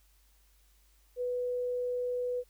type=tone; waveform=sine; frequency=493.9 Hz; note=B4; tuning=in tune; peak=-30 dBFS; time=1.16-2.44 s; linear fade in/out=50 ms; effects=added 50 Hz sine -63 dBFS peak until 2.49 s + white hiss -69 dBFS RMS until 2.49 s